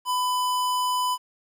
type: tone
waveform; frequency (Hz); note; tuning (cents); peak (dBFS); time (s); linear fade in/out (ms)
square; 1000; B5; +21; -23; 0.05-1.18; 50
effects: 10-bit